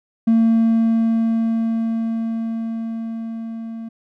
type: tone with level ramp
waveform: triangle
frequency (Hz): 226.7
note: A#3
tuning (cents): -48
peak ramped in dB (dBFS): -8 to -26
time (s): 0.27-3.89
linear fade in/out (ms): 10
effects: tanh soft clip ceiling -6 dBFS